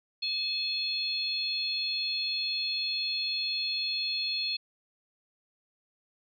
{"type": "harmonic tone", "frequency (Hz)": 858, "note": "A5", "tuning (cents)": -44, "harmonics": [3, 4, 5], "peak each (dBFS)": [-36, -36, -30], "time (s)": [0.22, 4.57], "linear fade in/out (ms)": 10, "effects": []}